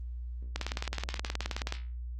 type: click train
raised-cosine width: 0.2 ms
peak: -15 dBFS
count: 23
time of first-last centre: 0.56-1.724 s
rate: 18.9 Hz
effects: added 60 Hz sine -36 dBFS peak until 2.19 s + Opus 24 kbps